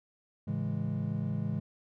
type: chord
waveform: triangle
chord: A major seventh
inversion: none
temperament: equal with one note detuned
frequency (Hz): 109.3 / 138.59 / 164.81 / 207.7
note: A2 / C#3 / E3 / G#3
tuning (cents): -11 / 0 / 0 / 0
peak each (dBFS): -34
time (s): 0.47-1.6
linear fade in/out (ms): 10
effects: none